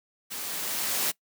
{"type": "noise with level ramp", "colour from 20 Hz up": "white", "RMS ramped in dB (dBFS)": [-36, -26], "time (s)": [0.3, 1.12], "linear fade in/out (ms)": 20, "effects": ["noise-tail reverb RT60 0.1 s tail -22 dB re dry", "high-pass 150 Hz 12 dB/octave"]}